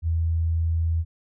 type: tone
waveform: sine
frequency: 82.3 Hz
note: E2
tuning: 2 cents flat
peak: -20 dBFS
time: 0.02-1.05 s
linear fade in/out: 50 ms
effects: none